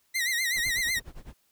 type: tone with vibrato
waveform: sawtooth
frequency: 1975.5 Hz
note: B6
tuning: in tune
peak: -22 dBFS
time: 0.14-1 s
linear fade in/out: 20 ms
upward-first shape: sine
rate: 8 Hz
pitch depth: 110 cents each way
type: noise with tremolo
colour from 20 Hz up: brown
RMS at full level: -40 dBFS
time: 0.55-1.34 s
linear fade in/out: 10 ms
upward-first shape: sine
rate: 9.8 Hz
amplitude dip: 95%
effects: white hiss -69 dBFS RMS until 1.51 s